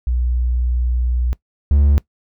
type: tone pair in turn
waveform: sine / triangle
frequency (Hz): 61 / 71.53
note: B1 / D2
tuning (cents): -21 / -45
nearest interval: minor third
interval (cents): 276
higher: second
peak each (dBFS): -15 / -8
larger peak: second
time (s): 0.07-1.33 / 1.71-1.98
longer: first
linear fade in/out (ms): 0
effects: noise-tail reverb RT60 0.1 s tail -20 dB re dry